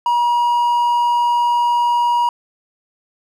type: tone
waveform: triangle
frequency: 957 Hz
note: A#5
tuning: 45 cents sharp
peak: -11 dBFS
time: 0.06-2.29 s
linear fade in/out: 2 ms
effects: none